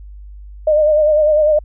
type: tone with vibrato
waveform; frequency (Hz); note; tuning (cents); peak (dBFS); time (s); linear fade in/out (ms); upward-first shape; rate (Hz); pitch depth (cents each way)
sine; 608; D#5; -40; -9; 0.67-1.59; 5; sine; 10; 47
effects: added 50 Hz sine -32 dBFS peak until 1.64 s